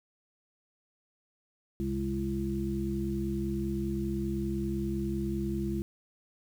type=harmonic tone with a mistuned harmonic; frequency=67.7 Hz; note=C#2; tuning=40 cents flat; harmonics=1 / 2 / 3 / 5; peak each=-36 / -38 / -33 / -34 dBFS; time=1.8-5.82 s; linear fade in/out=0 ms; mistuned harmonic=2; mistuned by=-31 cents; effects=9-bit

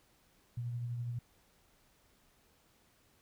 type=tone with tremolo; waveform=sine; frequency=120 Hz; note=B2; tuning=49 cents flat; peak=-34 dBFS; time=0.57-1.19 s; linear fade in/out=5 ms; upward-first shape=triangle; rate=12 Hz; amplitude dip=35%; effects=pink hiss -69 dBFS RMS until 3.21 s

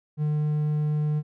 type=tone; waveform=triangle; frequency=150.7 Hz; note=D3; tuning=45 cents sharp; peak=-20 dBFS; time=0.17-1.23 s; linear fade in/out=50 ms; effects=none

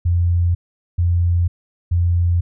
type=tone bursts; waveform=sine; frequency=86.8 Hz; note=F2; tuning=10 cents flat; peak=-13 dBFS; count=3; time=0.05-2.41 s; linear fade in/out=10 ms; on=500 ms; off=430 ms; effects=none

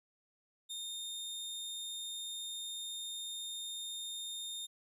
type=tone; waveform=sawtooth; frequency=3654 Hz; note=A#7; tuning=35 cents flat; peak=-37 dBFS; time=0.69-4.67 s; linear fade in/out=20 ms; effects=resampled to 32000 Hz

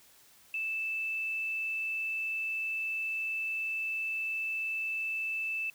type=tone with quantisation; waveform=sine; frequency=2637 Hz; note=E7; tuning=in tune; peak=-31 dBFS; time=0.54-5.7 s; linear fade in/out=2 ms; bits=10; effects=white hiss -60 dBFS RMS until 5.74 s

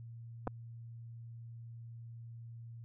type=clicks; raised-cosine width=1 ms; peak=-23 dBFS; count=2; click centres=0.472 / 0.476 s; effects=added 116 Hz sine -46 dBFS peak until 2.84 s

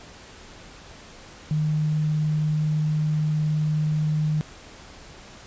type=tone; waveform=sine; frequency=153.2 Hz; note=D#3; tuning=27 cents flat; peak=-20 dBFS; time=1.51-4.41 s; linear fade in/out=0 ms; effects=pink hiss -45 dBFS RMS until 5.46 s + resampled to 16000 Hz

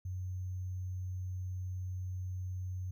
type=tone with sample-and-hold; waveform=sine; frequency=91.9 Hz; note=F#2; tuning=11 cents flat; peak=-36 dBFS; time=0.05-2.91 s; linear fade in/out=5 ms; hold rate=6300 Hz; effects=none

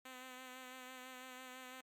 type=tone with vibrato; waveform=5% pulse; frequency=255.9 Hz; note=C4; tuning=38 cents flat; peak=-39 dBFS; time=0.05-1.81 s; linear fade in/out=5 ms; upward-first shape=sine; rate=6 Hz; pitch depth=26 cents each way; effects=Opus 48 kbps

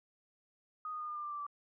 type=tone with pitch steps; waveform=sine; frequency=1245 / 1232.8 / 1220.8 / 1208.9 / 1197 / 1185.3 / 1173.8 / 1162.3 Hz; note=D#6 / D#6 / D#6 / D6 / D6 / D6 / D6 / D6; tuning=+1 / -16 / -33 / +50 / +33 / +16 / -1 / -18 cents; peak=-38 dBFS; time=0.85-1.466 s; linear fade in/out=2 ms; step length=77 ms; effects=none

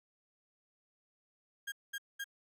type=tone bursts; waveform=35% pulse; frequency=1619 Hz; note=G#6; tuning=45 cents flat; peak=-36 dBFS; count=3; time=1.67-2.243 s; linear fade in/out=10 ms; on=51 ms; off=210 ms; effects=none

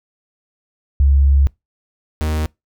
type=tone pair in turn; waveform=sine / 45% pulse; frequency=69.3 / 77.48 Hz; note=C#2 / D#2; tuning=0 / -7 cents; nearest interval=major second; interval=193 cents; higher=second; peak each=-9 / -17 dBFS; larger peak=first; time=1-1.47 / 2.21-2.46 s; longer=first; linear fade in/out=0 ms; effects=noise-tail reverb RT60 0.2 s tail -25 dB re dry

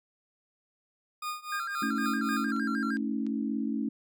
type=tone with tremolo; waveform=40% pulse; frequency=1226 Hz; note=D#6; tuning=26 cents flat; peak=-30 dBFS; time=1.22-2.51 s; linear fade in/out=5 ms; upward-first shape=triangle; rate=3.8 Hz; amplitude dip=95%
type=tone with vibrato; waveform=triangle; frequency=1480 Hz; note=F#6; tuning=in tune; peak=-31 dBFS; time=1.52-2.97 s; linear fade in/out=5 ms; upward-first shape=square; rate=6.5 Hz; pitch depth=140 cents each way
type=chord; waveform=sine; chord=A major; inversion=none; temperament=equal with one note detuned; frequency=220 / 277.2 / 321.9 Hz; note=A3 / C#4 / E4; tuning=0 / 0 / -41 cents; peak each=-31 / -32 / -37 dBFS; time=1.82-3.89 s; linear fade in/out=5 ms
type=clicks; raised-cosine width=0.2 ms; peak=-34 dBFS; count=3; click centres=2.564 / 2.97 / 3.266 s
effects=none

